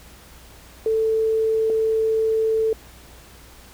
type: tone pair in turn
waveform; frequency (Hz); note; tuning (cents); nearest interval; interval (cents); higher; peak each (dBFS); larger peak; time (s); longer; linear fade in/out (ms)
sine; 442.8 / 442.8; A4 / A4; +11 / +11; unison; 0; neither; -17; neither; 0.86-1.7 / 1.7-2.73; second; 2
effects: added 60 Hz sine -48 dBFS peak until 3.73 s + pink hiss -47 dBFS RMS until 3.73 s